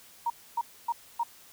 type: tone bursts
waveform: sine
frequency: 938 Hz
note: A#5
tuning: 11 cents sharp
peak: -25 dBFS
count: 4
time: 0.26-1.234 s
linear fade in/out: 5 ms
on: 41 ms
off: 270 ms
effects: white hiss -54 dBFS RMS until 1.52 s